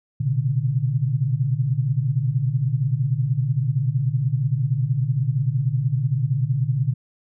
sine tone cluster, 119.4 / 130 / 145.7 Hz, A#2 / C3 / D3, +42 / -11 / -13 cents, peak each -23 dBFS, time 0.2-6.94 s, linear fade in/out 10 ms, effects none

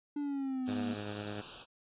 triangle exponential sweep, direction down, 293.7 to 234.5 Hz, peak -31 dBFS, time 0.16-0.94 s, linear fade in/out 5 ms
white band-stop noise, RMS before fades -43 dBFS, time 0.65-1.66 s, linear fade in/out 50 ms, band 1600 to 2500 Hz, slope 96 dB/octave
10% pulse tone with tremolo, 103.83 Hz, G#2, in tune, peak -29 dBFS, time 0.67-1.42 s, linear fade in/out 20 ms, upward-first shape triangle, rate 10 Hz, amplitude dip 35%
effects resampled to 8000 Hz

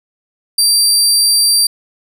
25% pulse tone, 4699 Hz, D8, in tune, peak -4 dBFS, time 0.58-1.67 s, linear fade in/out 5 ms, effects none

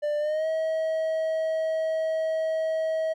triangle tone with pitch glide, 593 to 639.2 Hz, D5 to D#5, +17 to +47 cents, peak -22 dBFS, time 0.02-3.14 s, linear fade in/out 20 ms, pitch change +130 cents, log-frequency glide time 0.19-0.47 s, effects none

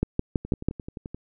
two click trains, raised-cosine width 3 ms, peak -22 / -9 dBFS, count 9 / 5, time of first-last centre 0.45-1.146 / 0.03-0.686 s, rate 11.5 / 6.1 Hz, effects none

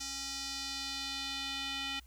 square tone with band-pass filter sweep, 273.2 Hz, C#4, 25 cents flat, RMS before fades -39 dBFS, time 0-2 s, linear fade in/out 10 ms, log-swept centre 5700 to 3100 Hz, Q 2.2, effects added 60 Hz sine -54 dBFS peak until 2.06 s + white hiss -67 dBFS RMS until 2.06 s

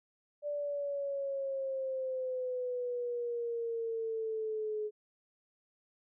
sine exponential sweep, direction down, 587.3 to 422.6 Hz, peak -33 dBFS, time 0.42-4.91 s, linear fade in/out 50 ms, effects none

